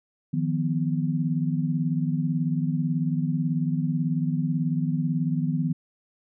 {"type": "tone cluster", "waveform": "sine", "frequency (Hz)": [156.3, 174.5, 248.8], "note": ["D#3", "F3", "B3"], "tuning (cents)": [8, -1, 13], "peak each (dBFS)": [-25, -28, -28], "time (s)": [0.33, 5.73], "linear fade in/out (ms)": 10, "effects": []}